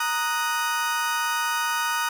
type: chord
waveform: 35% pulse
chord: D# minor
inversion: second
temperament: equal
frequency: 932.3 / 1244.5 / 1480 Hz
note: A#5 / D#6 / F#6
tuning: 0 / 0 / 0 cents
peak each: -26 dBFS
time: 0-2.09 s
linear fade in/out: 5 ms
effects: none